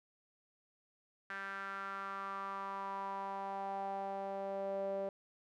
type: tone with band-pass filter sweep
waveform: sawtooth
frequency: 196 Hz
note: G3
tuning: in tune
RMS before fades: -41 dBFS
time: 1.3-5.09 s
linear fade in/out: 2 ms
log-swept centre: 1600 to 550 Hz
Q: 5.1
effects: none